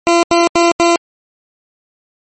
20% pulse tone bursts, 341 Hz, F4, 41 cents flat, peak -3 dBFS, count 4, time 0.07-0.959 s, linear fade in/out 0 ms, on 160 ms, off 83 ms, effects MP3 32 kbps

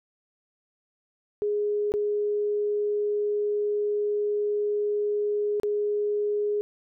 sine tone with dropouts, 415.3 Hz, G#4, in tune, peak -23 dBFS, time 1.42-6.61 s, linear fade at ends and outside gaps 0 ms, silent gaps 1.92-1.939 / 5.599-5.633 s, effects none

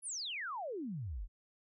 sine exponential sweep, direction down, 11080 to 37.35 Hz, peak -38 dBFS, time 0.02-1.28 s, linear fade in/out 50 ms, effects none

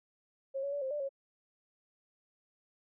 sine tone with pitch steps, 541 / 561 / 574 / 528 / 590 / 548 Hz, C#5 / C#5 / D5 / C5 / D5 / C#5, -42 / +21 / -40 / +16 / +8 / -20 cents, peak -33 dBFS, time 0.54-1.092 s, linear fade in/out 20 ms, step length 92 ms, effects none

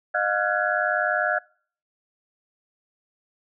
sine tone cluster, 613 / 713 / 1382 / 1482 / 1673 Hz, D#5 / F5 / F6 / F#6 / G#6, -26 / +36 / -19 / +2 / +12 cents, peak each -27 dBFS, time 0.14-1.39 s, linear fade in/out 10 ms, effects noise-tail reverb RT60 0.5 s tail -26 dB re dry

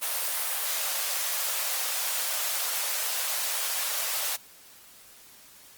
white high-pass noise, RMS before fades -29 dBFS, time 0.01-4.37 s, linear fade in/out 20 ms, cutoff 510 Hz, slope 48 dB/octave, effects white hiss -52 dBFS RMS until 5.77 s + Opus 32 kbps

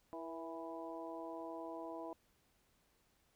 harmonic tone with a mistuned harmonic, 164.81 Hz, E3, in tune, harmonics 2 / 3 / 4 / 5 / 6, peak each -48 / -52 / -48 / -54 / -51 dBFS, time 0.13-2.13 s, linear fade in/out 0 ms, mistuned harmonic 3, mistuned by -46 cents, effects pink hiss -75 dBFS RMS until 3.35 s

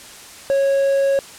triangle tone, 550 Hz, C#5, 14 cents flat, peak -12 dBFS, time 0.5-1.19 s, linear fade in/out 0 ms, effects white hiss -39 dBFS RMS until 1.38 s + low-pass 10000 Hz 12 dB/octave

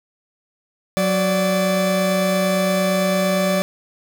40% pulse tone pair together, 185 / 583.8 Hz, F#3 / D5, 0 / -10 cents, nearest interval octave + minor sixth, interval 1990 cents, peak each -19 / -18 dBFS, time 0.97-3.62 s, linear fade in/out 0 ms, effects 7-bit

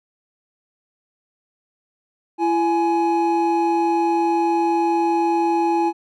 triangle tone pair together, 337.2 / 838 Hz, E4 / G#5, +39 / +15 cents, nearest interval octave + major third, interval 1576 cents, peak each -17 dBFS, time 2.38-5.93 s, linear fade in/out 50 ms, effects none

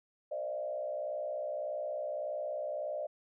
sine tone with frequency modulation, 602 Hz, D5, 43 cents sharp, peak -34 dBFS, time 0.31-3.07 s, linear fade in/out 10 ms, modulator 61.7 Hz, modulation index 1, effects none

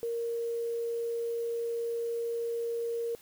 sine tone with quantisation, 466.2 Hz, A#4, in tune, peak -30 dBFS, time 0.03-3.15 s, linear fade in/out 0 ms, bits 9, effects white hiss -57 dBFS RMS until 3.21 s

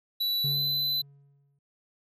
square tone with pitch glide, 3947 to 4016 Hz, B7 to B7, -2 to +28 cents, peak -26 dBFS, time 0.2-1.02 s, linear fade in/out 10 ms, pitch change +30 cents, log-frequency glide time 0.48-0.57 s
triangle tone with exponential decay, 140.7 Hz, C#3, 26 cents sharp, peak -27 dBFS, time 0.44-1.59 s, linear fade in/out 5 ms, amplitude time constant 250 ms
effects none

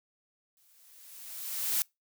blue noise with exponential growth, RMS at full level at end -27 dBFS, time 0.57-1.82 s, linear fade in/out 0 ms, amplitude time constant 270 ms, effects noise-tail reverb RT60 0.2 s tail -25 dB re dry

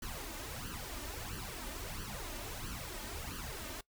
pink noise with flanger, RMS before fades -43 dBFS, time 0.02-3.81 s, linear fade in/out 5 ms, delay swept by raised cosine 0.66 to 3.36 ms, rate 1.5 Hz, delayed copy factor +0.75, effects noise-tail reverb RT60 0.1 s tail -21 dB re dry

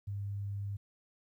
sine tone, 100.5 Hz, G2, 44 cents sharp, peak -35 dBFS, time 0.07-0.77 s, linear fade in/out 10 ms, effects 12-bit

